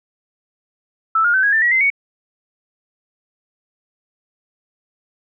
sine tone with pitch steps, 1318.5 / 1421.3 / 1532.2 / 1651.6 / 1780.4 / 1919.3 / 2069 / 2230 Hz, E6 / F6 / G6 / G#6 / A6 / B6 / C7 / C#7, 0 / +30 / -40 / -10 / +20 / -50 / -20 / +10 cents, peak -12 dBFS, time 1.15-1.902 s, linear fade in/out 5 ms, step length 94 ms, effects none

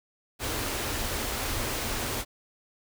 pink band-stop noise, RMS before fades -31 dBFS, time 0.39-2.25 s, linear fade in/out 50 ms, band 140 to 210 Hz, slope 96 dB/octave, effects none

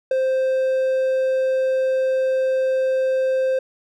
triangle tone with ADSR envelope, 523.3 Hz, C5, in tune, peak -12 dBFS, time 0.11-3.59 s, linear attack 4 ms, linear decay 10 ms, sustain -3 dB, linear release 5 ms, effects none

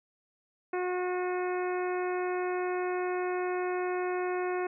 harmonic tone, 362.5 Hz, F#4, 35 cents flat, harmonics 1 / 2 / 3 / 4 / 5 / 6 / 7, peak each -30 / -36 / -40 / -42 / -44 / -46 / -47 dBFS, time 0.73-4.67 s, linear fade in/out 5 ms, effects none

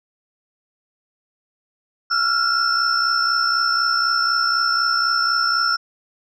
sine tone cluster, 1347 / 1411 / 5360 Hz, E6 / F6 / E8, +37 / +17 / +28 cents, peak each -20 dBFS, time 2.1-5.77 s, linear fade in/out 20 ms, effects tanh soft clip ceiling -8 dBFS

